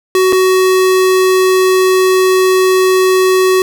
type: tone with dropouts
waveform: square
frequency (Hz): 373.7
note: F#4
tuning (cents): +17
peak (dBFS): -8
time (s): 0.15-3.62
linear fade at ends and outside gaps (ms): 1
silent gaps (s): 0.325-0.329
effects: none